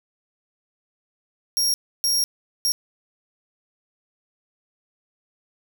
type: tone bursts at uneven times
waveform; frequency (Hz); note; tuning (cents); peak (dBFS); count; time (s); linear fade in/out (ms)
sawtooth; 5588; F8; 0; -16; 3; 1.57-1.74 / 2.04-2.24 / 2.65-2.72; 0
effects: none